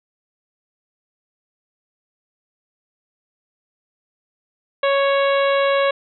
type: harmonic tone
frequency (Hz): 554.4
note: C#5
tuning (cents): 0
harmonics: 1 / 2 / 3 / 4 / 5 / 6 / 7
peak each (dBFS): -16 / -22 / -26 / -28 / -30 / -32 / -33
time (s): 4.83-5.91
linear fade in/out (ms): 5
effects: none